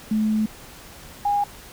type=tone pair in turn; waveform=sine; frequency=216.1 / 815.9 Hz; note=A3 / G#5; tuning=-31 / -31 cents; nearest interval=octave + major seventh; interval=2300 cents; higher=second; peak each=-18 / -18 dBFS; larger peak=neither; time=0.11-0.46 / 1.25-1.44 s; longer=first; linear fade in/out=5 ms; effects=pink hiss -43 dBFS RMS until 1.72 s